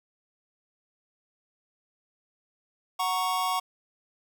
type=chord; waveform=square; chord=F# major; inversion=none; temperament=equal; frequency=740 / 932.3 / 1108.7 Hz; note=F#5 / A#5 / C#6; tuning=0 / 0 / 0 cents; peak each=-31 / -33 / -29 dBFS; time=2.99-3.6 s; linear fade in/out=10 ms; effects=none